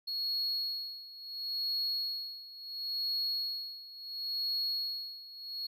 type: tone with tremolo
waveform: triangle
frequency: 4327 Hz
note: C#8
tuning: 43 cents flat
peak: -29 dBFS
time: 0.07-5.67 s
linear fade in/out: 10 ms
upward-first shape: sine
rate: 0.72 Hz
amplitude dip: 85%
effects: none